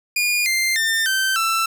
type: tone with pitch steps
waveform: sawtooth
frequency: 2432 / 2093 / 1801 / 1549.9 / 1333.7 Hz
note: D#7 / C7 / A6 / G6 / E6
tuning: -40 / 0 / +40 / -20 / +20 cents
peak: -14 dBFS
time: 0.16-1.66 s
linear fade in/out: 5 ms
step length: 300 ms
effects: none